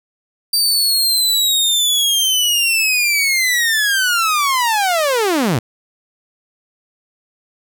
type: linear sweep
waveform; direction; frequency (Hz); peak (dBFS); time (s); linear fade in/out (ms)
sawtooth; down; 4677 to 102; -10; 0.53-5.59; 5
effects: none